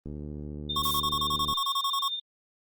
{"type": "click train", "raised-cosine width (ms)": 3, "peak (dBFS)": -26, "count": 110, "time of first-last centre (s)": [0.06, 1.527], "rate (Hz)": 74.3}
{"type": "tone with tremolo", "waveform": "sine", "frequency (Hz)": 3614, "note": "A7", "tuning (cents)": 46, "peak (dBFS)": -27, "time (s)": [0.69, 2.2], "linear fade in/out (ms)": 10, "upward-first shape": "triangle", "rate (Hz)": 14, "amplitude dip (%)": 60}
{"type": "tone bursts", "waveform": "square", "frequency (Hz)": 1100, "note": "C#6", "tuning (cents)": -14, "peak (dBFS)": -27, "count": 15, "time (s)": [0.76, 2.082], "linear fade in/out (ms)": 5, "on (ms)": 62, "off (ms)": 28}
{"type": "noise", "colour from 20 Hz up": "violet", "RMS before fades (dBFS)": -33, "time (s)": [0.83, 1], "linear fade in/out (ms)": 10}
{"effects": ["Opus 24 kbps"]}